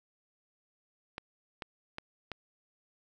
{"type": "clicks", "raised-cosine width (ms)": 0.3, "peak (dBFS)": -22, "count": 4, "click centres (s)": [1.181, 1.622, 1.984, 2.317], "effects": []}